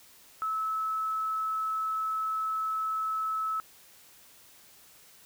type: tone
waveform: sine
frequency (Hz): 1300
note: E6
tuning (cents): -24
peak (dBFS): -28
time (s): 0.42-3.6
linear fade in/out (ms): 0
effects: white hiss -56 dBFS RMS until 5.25 s